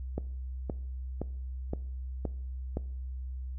click train, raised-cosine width 2 ms, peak -19 dBFS, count 6, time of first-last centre 0.18-2.771 s, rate 1.93 Hz, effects noise-tail reverb RT60 0.6 s tail -20 dB re dry + added 64 Hz sine -35 dBFS peak until 3.58 s

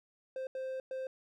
triangle tone bursts at uneven times, 523.3 Hz, C5, in tune, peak -34 dBFS, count 3, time 0.36-0.47 / 0.55-0.8 / 0.91-1.07 s, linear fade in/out 2 ms, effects none

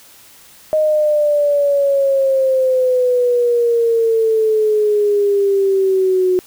sine exponential sweep, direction down, 622.3 to 364.5 Hz, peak -11 dBFS, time 0.73-6.39 s, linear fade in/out 0 ms, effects white hiss -44 dBFS RMS until 6.46 s

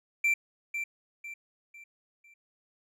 triangle tone with echo, 2349 Hz, D7, in tune, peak -21 dBFS, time 0.24-0.34 s, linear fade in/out 5 ms, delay 500 ms, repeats 4, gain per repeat -8 dB, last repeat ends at 2.34 s, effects none

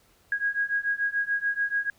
sine beating tone pair, 1640 / 1646.9 Hz, G#6 / G#6, -22 / -15 cents, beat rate 6.9 Hz, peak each -28 / -27 dBFS, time 0.32-1.9 s, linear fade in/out 2 ms, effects pink hiss -62 dBFS RMS until 1.98 s

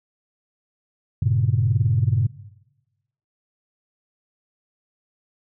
sine chord, G diminished, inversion none, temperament equal, 98 / 116.54 / 138.59 Hz, G2 / Bb2 / Db3, 0 / 0 / 0 cents, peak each -21 / -20 / -22 dBFS, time 1.22-2.27 s, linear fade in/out 5 ms, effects noise-tail reverb RT60 1.0 s tail -17 dB re dry + tanh soft clip ceiling -8 dBFS

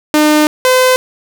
sawtooth tone pair in turn, 303 / 511.4 Hz, D#4 / C5, -46 / -40 cents, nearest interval major sixth, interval 906 cents, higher second, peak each -3 dBFS, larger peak neither, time 0.14-0.47 / 0.65-0.96 s, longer first, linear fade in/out 0 ms, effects none

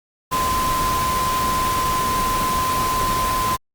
sine tone in noise, 1030 Hz, C6, 28 cents flat, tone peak -19 dBFS, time 0.31-3.57 s, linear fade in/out 20 ms, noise pink, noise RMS -25 dBFS, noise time 0.31-3.57 s, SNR +3 dB, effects Opus 48 kbps

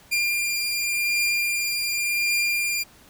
sawtooth beating tone pair, 2397 / 2397.89 Hz, D7 / D7, +35 / +35 cents, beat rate 0.89 Hz, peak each -19 / -28 dBFS, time 0.11-2.84 s, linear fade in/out 20 ms, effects pink hiss -52 dBFS RMS until 3.09 s

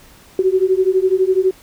sine beating tone pair, 370 / 382 Hz, F#4 / G4, 0 / -45 cents, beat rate 12 Hz, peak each -15 dBFS, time 0.39-1.51 s, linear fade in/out 2 ms, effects pink hiss -46 dBFS RMS until 1.62 s

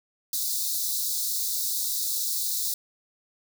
white high-pass noise, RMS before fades -28 dBFS, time 0.33-2.74 s, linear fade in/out 2 ms, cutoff 3700 Hz, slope 96 dB/octave, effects none

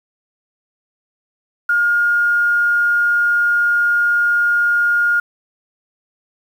sine tone with quantisation, 1421 Hz, F6, 30 cents sharp, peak -12 dBFS, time 1.69-5.2 s, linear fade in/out 5 ms, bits 7, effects none

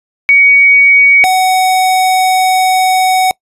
sine / square tone pair in turn, 2248 / 747.6 Hz, C#7 / F#5, +24 / +18 cents, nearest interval octave + perfect fifth, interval 1906 cents, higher first, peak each -3 / -8 dBFS, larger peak first, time 0.29-1.24 / 1.24-3.31 s, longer second, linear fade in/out 0 ms, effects noise-tail reverb RT60 0.1 s tail -24 dB re dry + resampled to 32000 Hz

